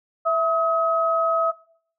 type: tone pair together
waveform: sine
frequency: 659.3 / 1272.9 Hz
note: E5 / D#6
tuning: 0 / +39 cents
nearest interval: major seventh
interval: 1139 cents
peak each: -20 dBFS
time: 0.25-1.52 s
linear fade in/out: 20 ms
effects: noise-tail reverb RT60 0.6 s tail -22 dB re dry

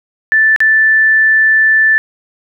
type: tone with dropouts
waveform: sine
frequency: 1760 Hz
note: A6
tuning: in tune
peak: -6 dBFS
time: 0.32-1.98 s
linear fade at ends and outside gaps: 0 ms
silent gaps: 0.562-0.604 s
effects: none

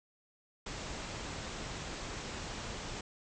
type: low-pass noise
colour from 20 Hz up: pink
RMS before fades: -42 dBFS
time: 0.66-3.01 s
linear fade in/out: 5 ms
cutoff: 7900 Hz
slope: 96 dB/octave
effects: none

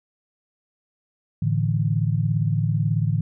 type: chord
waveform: sine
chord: A suspended fourth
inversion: none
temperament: equal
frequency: 110 / 146.83 / 164.81 Hz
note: A2 / D3 / E3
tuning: 0 / 0 / 0 cents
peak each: -22 / -23 / -25 dBFS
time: 1.42-3.21 s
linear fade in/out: 5 ms
effects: none

